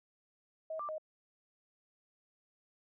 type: tone with pitch steps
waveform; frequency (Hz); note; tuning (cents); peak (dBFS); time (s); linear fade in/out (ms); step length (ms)
sine; 637 / 1181 / 624; D#5 / D6 / D#5; +41 / +9 / +5; -37; 0.7-0.982; 5; 94
effects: none